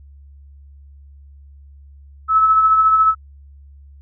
sine tone with tremolo, 1300 Hz, E6, 24 cents flat, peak -8 dBFS, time 2.28-3.15 s, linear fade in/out 50 ms, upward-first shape triangle, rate 14 Hz, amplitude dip 45%, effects added 70 Hz sine -40 dBFS peak until 4.01 s

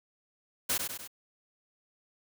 white noise with echo, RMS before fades -29 dBFS, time 0.69-0.78 s, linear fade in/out 10 ms, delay 99 ms, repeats 3, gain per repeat -5 dB, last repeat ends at 1.077 s, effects none

